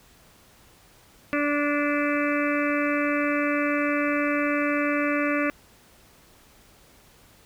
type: harmonic tone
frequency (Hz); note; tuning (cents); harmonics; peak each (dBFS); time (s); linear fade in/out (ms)
291.3; D4; -14; 1 / 2 / 4 / 5 / 6 / 7 / 8 / 9; -25 / -28 / -31 / -32 / -33 / -33 / -34 / -35; 1.33-5.5; 0
effects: pink hiss -55 dBFS RMS until 7.45 s